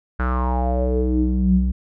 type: tone with low-pass filter sweep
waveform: square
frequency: 63 Hz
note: B1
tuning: 35 cents sharp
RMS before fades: -19 dBFS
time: 0.19-1.72 s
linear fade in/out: 10 ms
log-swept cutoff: 1500 to 140 Hz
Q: 6.6
effects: none